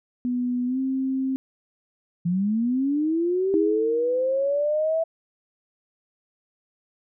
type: tone with pitch glide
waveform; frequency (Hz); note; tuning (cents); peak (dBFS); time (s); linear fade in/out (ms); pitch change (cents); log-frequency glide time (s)
sine; 246.9 to 264.6; B3 to C4; 0 to +20; -22; 0.25-1.36; 0; +120; 0.66-0.79
type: linear sweep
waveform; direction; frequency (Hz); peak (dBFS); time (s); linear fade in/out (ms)
sine; up; 167.6 to 659.3; -20; 2.25-5.04; 10
type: tone with exponential decay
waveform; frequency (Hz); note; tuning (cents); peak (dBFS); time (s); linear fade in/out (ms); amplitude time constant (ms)
sine; 323.1; E4; -35; -18; 3.54-4.65; 1; 240
effects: none